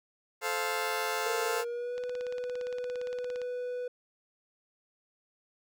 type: chord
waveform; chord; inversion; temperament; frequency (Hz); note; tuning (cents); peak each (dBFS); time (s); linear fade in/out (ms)
15% pulse; F major; first; just; 436.5 / 523.8 / 698.5; A4 / C5 / F5; -14 / +2 / 0; -27 / -29 / -29; 0.41-1.65; 50
type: tone with pitch glide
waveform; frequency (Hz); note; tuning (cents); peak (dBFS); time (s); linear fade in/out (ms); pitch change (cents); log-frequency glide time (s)
triangle; 461.4 to 494.5; A#4 to B4; -18 to +2; -31; 1.26-3.88; 5; +120; 1.45-2
type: click train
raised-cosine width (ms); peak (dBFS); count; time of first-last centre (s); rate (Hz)
0.2; -28; 26; 1.98-3.417; 17.4
effects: none